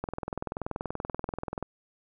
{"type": "click train", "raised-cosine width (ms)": 1, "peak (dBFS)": -18, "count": 34, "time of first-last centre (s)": [0.04, 1.627], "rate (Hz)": 20.8, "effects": []}